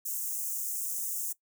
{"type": "high-pass noise", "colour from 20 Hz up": "white", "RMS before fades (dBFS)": -34, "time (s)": [0.05, 1.33], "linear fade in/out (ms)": 10, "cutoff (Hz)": 6300, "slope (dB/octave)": 48, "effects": ["noise-tail reverb RT60 0.1 s tail -19 dB re dry"]}